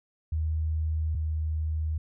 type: tone pair in turn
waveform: sine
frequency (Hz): 78.7 / 78.26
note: D#2 / D#2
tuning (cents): +20 / +11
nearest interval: unison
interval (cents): 9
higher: first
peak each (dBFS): -25 / -26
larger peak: first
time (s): 0.32-1.15 / 1.15-1.98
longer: neither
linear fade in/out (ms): 5
effects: none